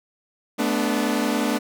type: tone cluster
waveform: sawtooth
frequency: 216.8 / 247.6 / 294.4 Hz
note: A3 / B3 / D4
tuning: -25 / +5 / +4 cents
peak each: -21 dBFS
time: 0.58-1.59 s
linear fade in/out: 20 ms
effects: none